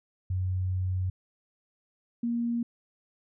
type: tone pair in turn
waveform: sine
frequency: 92.5 / 235.5 Hz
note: F#2 / A#3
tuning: 0 / +18 cents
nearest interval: octave + major third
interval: 1618 cents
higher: second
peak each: -26 dBFS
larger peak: neither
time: 0.3-1.1 / 2.23-2.63 s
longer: first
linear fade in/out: 5 ms
effects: none